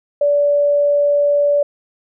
sine tone, 578 Hz, D5, 28 cents flat, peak -11 dBFS, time 0.21-1.63 s, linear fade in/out 5 ms, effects none

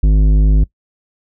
sine tone with tanh clipping, 51.6 Hz, G#1, 10 cents flat, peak -9 dBFS, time 0.03-0.64 s, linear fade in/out 5 ms, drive 12 dB, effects noise-tail reverb RT60 0.1 s tail -21 dB re dry

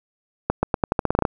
accelerating click train, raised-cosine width 1 ms, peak -4 dBFS, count 12, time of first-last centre 0.5-1.252 s, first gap 130 ms, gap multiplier 0.86, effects none

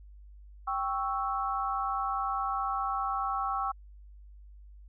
sine chord, C# diminished, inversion second, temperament equal, 784 / 1108.7 / 1318.5 Hz, G5 / C#6 / E6, 0 / 0 / 0 cents, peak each -33 dBFS, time 0.67-3.72 s, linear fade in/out 10 ms, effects added 50 Hz sine -48 dBFS peak until 4.88 s

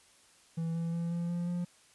triangle tone with pitch steps, 164.81 / 166.92 / 169.05 / 171.21 / 173.4 / 175.62 Hz, E3 / E3 / E3 / F3 / F3 / F3, 0 / +22 / +44 / -34 / -12 / +10 cents, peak -29 dBFS, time 0.57-1.65 s, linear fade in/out 10 ms, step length 180 ms, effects white hiss -62 dBFS RMS until 1.94 s + resampled to 24000 Hz

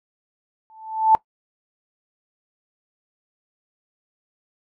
sine tone with exponential growth, 880 Hz, A5, in tune, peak -8 dBFS, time 0.7-1.15 s, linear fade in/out 0 ms, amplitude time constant 96 ms, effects noise-tail reverb RT60 0.1 s tail -19 dB re dry

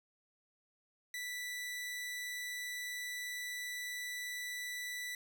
sawtooth tone, 1973 Hz, B6, 2 cents flat, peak -36 dBFS, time 1.14-5.15 s, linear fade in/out 2 ms, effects none

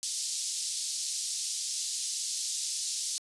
pink band-pass noise, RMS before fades -34 dBFS, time 0.03-3.18 s, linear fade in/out 0 ms, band 4500 to 9600 Hz, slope 24 dB/octave, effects resampled to 24000 Hz

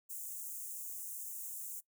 white high-pass noise, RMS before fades -44 dBFS, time 0.09-1.81 s, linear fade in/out 20 ms, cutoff 6700 Hz, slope 48 dB/octave, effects noise-tail reverb RT60 0.1 s tail -19 dB re dry

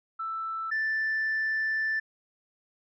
sine tone pair in turn, 1324 / 1764.2 Hz, E6 / A6, +7 / +4 cents, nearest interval perfect fourth, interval 497 cents, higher second, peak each -30 / -24 dBFS, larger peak second, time 0.19-0.71 / 0.71-2 s, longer second, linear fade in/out 10 ms, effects tanh soft clip ceiling -23 dBFS

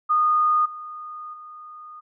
sine tone with level steps, 1229 Hz, D#6, 22 cents flat, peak -16 / -33 / -38 dBFS, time 0.09-2.01 s, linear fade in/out 20 ms, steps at 0.65 / 1.33 s, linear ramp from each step 10 ms, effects none

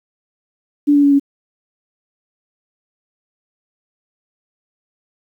sine tone with pitch steps, 290.4 / 286.9 / 283.4 / 280 Hz, D4 / D4 / C#4 / C#4, -19 / -40 / +38 / +18 cents, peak -8 dBFS, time 0.87-1.198 s, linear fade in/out 20 ms, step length 82 ms, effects 8-bit

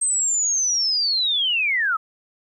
sine linear sweep, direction down, 8372 to 1244.5 Hz, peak -18 dBFS, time 0.01-1.97 s, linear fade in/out 10 ms, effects 10-bit

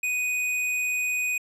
sine tone with hard clipping, 2489 Hz, D#7, in tune, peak -25 dBFS, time 0.03-1.38 s, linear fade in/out 5 ms, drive 17 dB, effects low-pass 12000 Hz 12 dB/octave

